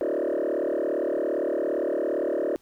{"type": "tone with frequency modulation", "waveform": "sine", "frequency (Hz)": 466.8, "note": "A#4", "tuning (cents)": 2, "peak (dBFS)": -21, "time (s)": [0.01, 2.56], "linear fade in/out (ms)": 0, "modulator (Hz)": 37.5, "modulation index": 4.1, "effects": ["tanh soft clip ceiling -22 dBFS", "pink hiss -62 dBFS RMS until 2.61 s"]}